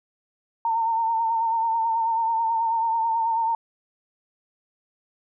sine tone with vibrato, 909 Hz, A#5, 44 cents flat, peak -20 dBFS, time 0.65-3.55 s, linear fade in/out 2 ms, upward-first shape sine, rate 9.2 Hz, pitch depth 38 cents each way, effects none

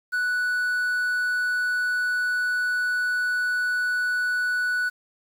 triangle tone with quantisation, 1480 Hz, F#6, in tune, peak -20 dBFS, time 0.12-4.9 s, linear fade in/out 20 ms, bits 8, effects none

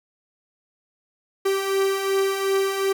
45% pulse beating tone pair, 387.3 / 390 Hz, G4 / G4, -21 / -9 cents, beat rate 2.7 Hz, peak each -27 / -21 dBFS, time 1.45-2.93 s, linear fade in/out 10 ms, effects none

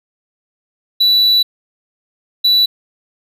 triangle tone bursts at uneven times, 3951 Hz, B7, in tune, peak -7 dBFS, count 2, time 1-1.43 / 2.44-2.66 s, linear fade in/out 10 ms, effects none

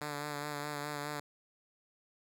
5% pulse tone with vibrato, 146.83 Hz, D3, in tune, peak -26 dBFS, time 0.01-1.2 s, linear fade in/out 5 ms, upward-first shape sine, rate 4.8 Hz, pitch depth 28 cents each way, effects none

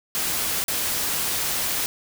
white noise with dropouts, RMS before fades -25 dBFS, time 0.15-1.86 s, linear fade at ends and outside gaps 0 ms, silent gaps 0.64-0.682 s, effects none

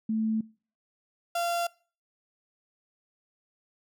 sine / 35% pulse tone pair in turn, 220 / 688.8 Hz, A3 / F5, 0 / -24 cents, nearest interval octave + minor sixth, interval 1976 cents, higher second, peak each -25 dBFS, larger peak neither, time 0.09-0.41 / 1.35-1.67 s, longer neither, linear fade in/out 5 ms, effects noise-tail reverb RT60 0.4 s tail -23 dB re dry

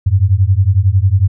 sine beating tone pair, 90.9 / 101.9 Hz, F#2 / G#2, -30 / -32 cents, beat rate 11 Hz, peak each -11 dBFS, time 0.06-1.28 s, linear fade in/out 10 ms, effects none

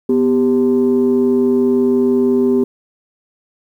sine tone pair together, 248.4 / 394.3 Hz, B3 / G4, +10 / +10 cents, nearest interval minor sixth, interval 800 cents, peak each -12 dBFS, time 0.09-2.64 s, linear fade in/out 5 ms, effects tanh soft clip ceiling -6 dBFS + 8-bit

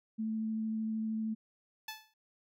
sine tone with vibrato, 220 Hz, A3, in tune, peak -32 dBFS, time 0.18-1.35 s, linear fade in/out 20 ms, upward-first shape triangle, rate 13 Hz, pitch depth 11 cents each way
10% pulse tone with exponential decay, 870 Hz, A5, 20 cents flat, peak -29 dBFS, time 1.88-2.14 s, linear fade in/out 5 ms, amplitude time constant 55 ms
effects none

